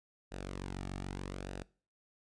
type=tone with flanger; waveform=sawtooth; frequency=47 Hz; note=F#1; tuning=28 cents sharp; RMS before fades=-42 dBFS; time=0.31-1.64 s; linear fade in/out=20 ms; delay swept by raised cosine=0.91 to 2.01 ms; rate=0.82 Hz; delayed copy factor=-0.55; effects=noise-tail reverb RT60 0.4 s tail -22 dB re dry + resampled to 22050 Hz